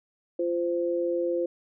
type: tone pair together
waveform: sine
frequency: 345.7 / 518 Hz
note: F4 / C5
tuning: -18 / -17 cents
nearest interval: perfect fifth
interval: 701 cents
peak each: -27 dBFS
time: 0.39-1.46 s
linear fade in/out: 5 ms
effects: none